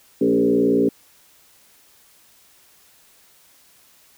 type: tone with frequency modulation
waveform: sine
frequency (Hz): 341.8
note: F4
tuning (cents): -37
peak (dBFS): -14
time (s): 0.21-0.89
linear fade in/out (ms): 5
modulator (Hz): 58.7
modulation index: 2.1
effects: white hiss -54 dBFS RMS until 4.17 s